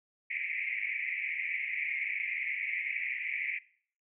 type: band-pass noise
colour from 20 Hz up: white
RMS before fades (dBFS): -35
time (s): 0.3-3.59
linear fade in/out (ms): 10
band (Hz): 2000 to 2400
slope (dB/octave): 96
effects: noise-tail reverb RT60 0.5 s tail -19 dB re dry